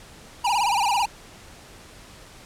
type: tone with vibrato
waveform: square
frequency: 880 Hz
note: A5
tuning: in tune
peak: -20 dBFS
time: 0.44-1.06 s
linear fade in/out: 10 ms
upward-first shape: sine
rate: 18 Hz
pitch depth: 190 cents each way
effects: pink hiss -46 dBFS RMS until 2.45 s + low-pass 10000 Hz 12 dB/octave